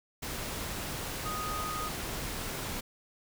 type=tone in noise; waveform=sine; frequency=1244.5 Hz; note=D#6; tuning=in tune; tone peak=-35 dBFS; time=1.25-1.89 s; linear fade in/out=10 ms; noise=pink; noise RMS=-37 dBFS; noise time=0.22-2.81 s; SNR=-1 dB; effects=none